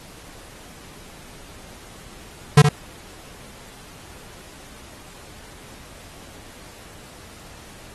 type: tone with echo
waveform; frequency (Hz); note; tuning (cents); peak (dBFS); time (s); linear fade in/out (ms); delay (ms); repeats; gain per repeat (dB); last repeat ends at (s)
square; 146.83; D3; 0; -7; 2.57-2.62; 5; 70; 1; -7; 2.69
effects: pink hiss -44 dBFS RMS until 7.94 s + AAC 32 kbps